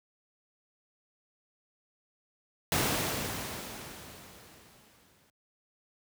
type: noise with exponential decay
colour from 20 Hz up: pink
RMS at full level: -26 dBFS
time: 2.72-5.3 s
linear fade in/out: 1 ms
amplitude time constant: 560 ms
effects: high-pass 80 Hz 12 dB/octave